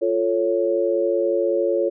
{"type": "chord", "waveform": "sine", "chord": "F augmented", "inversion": "none", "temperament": "equal", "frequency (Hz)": [349.2, 440, 554.4], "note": ["F4", "A4", "C#5"], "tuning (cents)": [0, 0, 0], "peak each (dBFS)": [-22, -23, -21], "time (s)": [0.01, 1.9], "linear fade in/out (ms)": 20, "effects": []}